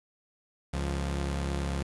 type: tone pair together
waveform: sawtooth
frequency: 69.23 / 174.61 Hz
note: C#2 / F3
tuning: -2 / 0 cents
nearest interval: octave + major third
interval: 1602 cents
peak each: -26 / -32 dBFS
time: 0.73-1.83 s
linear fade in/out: 10 ms
effects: resampled to 24000 Hz + 9-bit